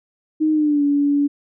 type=tone with pitch glide; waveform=sine; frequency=310.5 to 286.4 Hz; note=D#4 to D4; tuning=-3 to -43 cents; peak=-14 dBFS; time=0.4-1.28 s; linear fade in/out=20 ms; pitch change=-140 cents; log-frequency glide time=0.52-0.83 s; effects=none